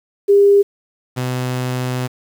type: tone pair in turn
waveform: sine / sawtooth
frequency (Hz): 402.1 / 126.65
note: G4 / B2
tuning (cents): +44 / +44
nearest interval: octave + minor sixth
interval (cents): 2000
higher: first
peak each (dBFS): -7 / -15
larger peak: first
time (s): 0.28-0.63 / 1.16-2.08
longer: second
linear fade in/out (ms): 20
effects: 7-bit